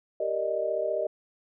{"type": "chord", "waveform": "sine", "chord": "Eb major seventh", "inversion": "first", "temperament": "equal", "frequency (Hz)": [392, 466.2, 587.3, 622.3], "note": ["G4", "Bb4", "D5", "Eb5"], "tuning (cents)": [0, 0, 0, 0], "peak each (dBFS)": [-34, -33, -33, -28], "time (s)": [0.2, 1.07], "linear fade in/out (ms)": 5, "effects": []}